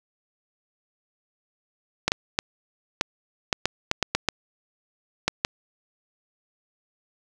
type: clicks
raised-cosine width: 0.2 ms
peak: -3 dBFS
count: 12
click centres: 2.08 / 2.119 / 2.389 / 3.011 / 3.528 / 3.656 / 3.914 / 4.027 / 4.15 / 4.287 / 5.28 / 5.449 s
effects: none